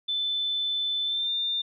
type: tone with pitch glide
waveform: sine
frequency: 3520 to 3600 Hz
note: A7 to A7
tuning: 0 to +39 cents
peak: -25 dBFS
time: 0.08-1.62 s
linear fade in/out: 10 ms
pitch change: +39 cents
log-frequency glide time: 1.04-1.29 s
effects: none